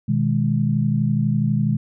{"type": "chord", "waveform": "sine", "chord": "G# minor", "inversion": "first", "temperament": "equal", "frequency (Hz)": [123.47, 155.56, 207.7], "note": ["B2", "D#3", "G#3"], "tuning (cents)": [0, 0, 0], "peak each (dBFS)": -21, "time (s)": [0.08, 1.77], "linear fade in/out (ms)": 10, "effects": []}